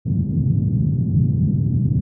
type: band-pass noise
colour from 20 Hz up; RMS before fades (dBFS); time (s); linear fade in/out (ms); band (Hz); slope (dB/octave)
white; -18; 0.05-2.01; 20; 100 to 170; 24
effects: none